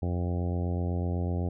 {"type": "harmonic tone", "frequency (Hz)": 88, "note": "F2", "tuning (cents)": 14, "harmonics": [1, 2, 3, 4, 5, 6, 7, 8, 9], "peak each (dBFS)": [-28, -34, -38, -40, -42, -44, -45, -46, -47], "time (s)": [0.02, 1.49], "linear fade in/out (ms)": 5, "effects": []}